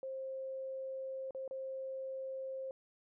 sine tone with dropouts, 530 Hz, C5, 22 cents sharp, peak -39 dBFS, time 0.03-2.71 s, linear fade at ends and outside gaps 1 ms, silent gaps 1.308-1.348 / 1.478-1.51 s, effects none

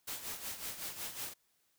white noise with tremolo, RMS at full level -40 dBFS, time 0.07-1.34 s, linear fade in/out 10 ms, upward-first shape sine, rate 5.4 Hz, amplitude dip 65%, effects white hiss -75 dBFS RMS until 1.78 s

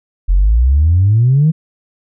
sine exponential sweep, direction up, 42.17 to 164.5 Hz, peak -6 dBFS, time 0.28-1.52 s, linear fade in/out 20 ms, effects tanh soft clip ceiling -3 dBFS

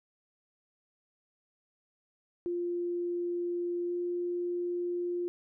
sine tone with pitch glide, 349.2 to 351.4 Hz, F4 to F4, 0 to +11 cents, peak -30 dBFS, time 2.46-5.28 s, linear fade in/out 0 ms, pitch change +11 cents, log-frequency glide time 3.87-3.92 s, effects none

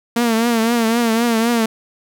sawtooth tone with vibrato, 230.7 Hz, A#3, 18 cents flat, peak -10 dBFS, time 0.16-1.66 s, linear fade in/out 5 ms, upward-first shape triangle, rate 3.9 Hz, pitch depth 82 cents each way, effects none

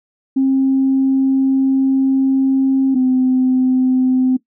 sine tone pair in turn, 267.3 / 257 Hz, C4 / C4, +37 / -31 cents, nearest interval minor second, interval 68 cents, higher first, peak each -10 / -10 dBFS, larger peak neither, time 0.36-2.95 / 2.95-4.37 s, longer first, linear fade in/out 10 ms, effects noise-tail reverb RT60 0.1 s tail -18 dB re dry + tanh soft clip ceiling -6 dBFS

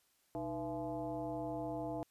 sine tone with frequency modulation, 491.4 Hz, B4, 9 cents flat, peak -37 dBFS, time 0.35-2.03 s, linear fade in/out 0 ms, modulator 182 Hz, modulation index 1.8, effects white hiss -74 dBFS RMS until 2.1 s + resampled to 32000 Hz

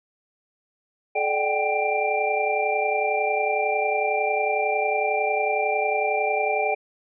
sine tone cluster, 430.7 / 596 / 760 / 791 / 2369 Hz, A4 / D5 / F#5 / G5 / D7, -37 / +25 / +46 / +15 / +14 cents, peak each -27 dBFS, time 1.15-6.75 s, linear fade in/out 10 ms, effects none

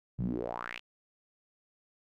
sawtooth tone with band-pass filter sweep, 59.5 Hz, A#1, 36 cents sharp, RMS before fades -36 dBFS, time 0.18-0.8 s, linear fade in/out 20 ms, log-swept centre 130 to 3100 Hz, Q 4.8, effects none

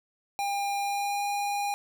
square tone with pitch glide, 803 to 812.3 Hz, G5 to G#5, +41 to -39 cents, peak -28 dBFS, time 0.39-1.74 s, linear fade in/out 0 ms, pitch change +20 cents, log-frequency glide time 0.8-1.25 s, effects none

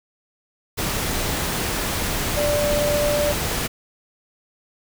sine tone in noise, 587.3 Hz, D5, in tune, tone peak -19 dBFS, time 2.36-3.33 s, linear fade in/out 20 ms, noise pink, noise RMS -24 dBFS, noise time 0.77-3.68 s, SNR +2 dB, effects none

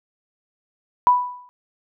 sine tone with exponential decay, 987.8 Hz, B5, in tune, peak -8 dBFS, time 1.07-1.49 s, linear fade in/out 0 ms, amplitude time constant 91 ms, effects none

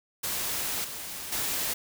white noise with level steps, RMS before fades -31 / -38 / -30 dBFS, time 0.23-1.74 s, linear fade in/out 10 ms, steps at 0.84 / 1.32 s, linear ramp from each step 5 ms, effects none

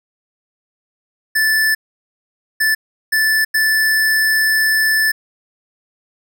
square tone bursts at uneven times, 1752 Hz, A6, 8 cents flat, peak -13 dBFS, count 4, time 1.35-1.75 / 2.6-2.75 / 3.12-3.45 / 3.54-5.12 s, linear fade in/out 10 ms, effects none

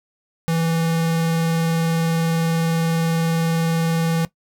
square tone with vibrato, 164.81 Hz, E3, in tune, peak -18 dBFS, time 0.48-4.25 s, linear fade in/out 0 ms, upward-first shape square, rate 20 Hz, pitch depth 15 cents each way, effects noise-tail reverb RT60 0.1 s tail -17 dB re dry

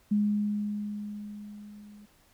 sine tone with level ramp, 207.7 Hz, G#3, in tune, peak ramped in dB -21 to -48 dBFS, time 0.11-2.06 s, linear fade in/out 10 ms, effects pink hiss -63 dBFS RMS until 2.33 s

